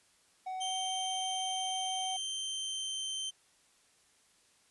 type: tone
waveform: triangle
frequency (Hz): 749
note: F#5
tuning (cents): +21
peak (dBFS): -34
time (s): 0.46-2.17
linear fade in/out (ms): 10
type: tone with pitch glide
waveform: sawtooth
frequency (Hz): 3136 to 3114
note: G7 to G7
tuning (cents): 0 to -12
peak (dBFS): -32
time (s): 0.6-3.31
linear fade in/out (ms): 20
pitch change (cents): -12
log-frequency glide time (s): 1.94-3.11
effects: white hiss -67 dBFS RMS until 4.7 s + resampled to 24000 Hz